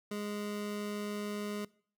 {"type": "tone", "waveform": "25% pulse", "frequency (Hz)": 207.2, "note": "G#3", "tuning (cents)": -4, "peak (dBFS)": -32, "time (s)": [0.11, 1.65], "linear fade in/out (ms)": 5, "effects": ["noise-tail reverb RT60 0.5 s tail -22 dB re dry"]}